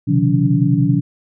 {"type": "tone cluster", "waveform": "sine", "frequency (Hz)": [126, 136.7, 154.8, 180.1, 285.9], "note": ["B2", "C#3", "D#3", "F#3", "D4"], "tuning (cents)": [35, -24, -9, -46, -46], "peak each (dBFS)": -18, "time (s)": [0.07, 1.01], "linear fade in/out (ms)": 20, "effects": []}